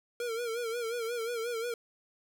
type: tone with vibrato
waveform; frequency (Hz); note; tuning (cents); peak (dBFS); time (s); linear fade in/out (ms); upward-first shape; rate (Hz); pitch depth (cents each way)
square; 466.2; A#4; 0; -33; 0.2-1.74; 2; sine; 5.6; 77
effects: none